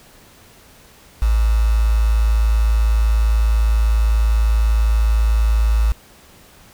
sine tone with quantisation, 55 Hz, A1, in tune, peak -12 dBFS, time 1.22-5.92 s, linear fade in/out 0 ms, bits 5, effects pink hiss -47 dBFS RMS until 6.73 s

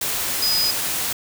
sine tone in noise, 4978 Hz, D#8, in tune, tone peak -18 dBFS, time 0.42-0.71 s, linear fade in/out 5 ms, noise white, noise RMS -24 dBFS, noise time 0.01-1.13 s, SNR +3 dB, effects none

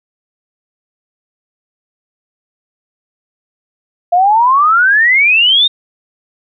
sine exponential sweep, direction up, 684 to 3729 Hz, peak -6 dBFS, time 4.12-5.68 s, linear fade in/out 10 ms, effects none

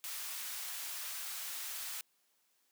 white high-pass noise, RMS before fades -42 dBFS, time 0.04-2.01 s, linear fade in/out 0 ms, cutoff 990 Hz, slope 12 dB/octave, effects white hiss -75 dBFS RMS until 2.71 s + high-pass 200 Hz 12 dB/octave

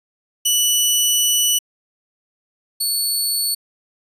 15% pulse tone pair in turn, 2960 / 4435 Hz, F#7 / C#8, 0 / 0 cents, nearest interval perfect fifth, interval 700 cents, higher second, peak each -7 / -11 dBFS, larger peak first, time 0.45-1.59 / 2.8-3.55 s, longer first, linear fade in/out 10 ms, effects resampled to 32000 Hz

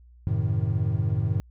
triangle chord, F# diminished seventh, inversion none, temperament equal with one note detuned, 92.5 / 108.8 / 130.81 / 155.56 Hz, F#2 / A2 / C3 / Eb3, 0 / -19 / 0 / 0 cents, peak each -26 / -23 / -29 / -28 dBFS, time 0.27-1.4 s, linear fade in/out 0 ms, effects added 60 Hz sine -49 dBFS peak until 1.5 s

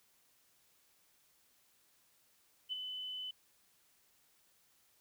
sine tone with ADSR envelope, 3015 Hz, F#7, 32 cents sharp, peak -34 dBFS, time 2.69-3.31 s, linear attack 34 ms, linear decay 16 ms, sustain -6 dB, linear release 5 ms, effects white hiss -71 dBFS RMS until 5 s

